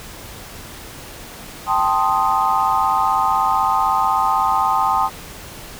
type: chord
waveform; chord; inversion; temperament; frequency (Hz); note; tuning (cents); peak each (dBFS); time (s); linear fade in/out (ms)
sine; A half-diminished seventh; third; equal; 784 / 880 / 1046.5 / 1244.5; G5 / A5 / C6 / Eb6; 0 / 0 / 0 / 0; -20; 1.66-5.1; 50
effects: pink hiss -36 dBFS RMS until 5.79 s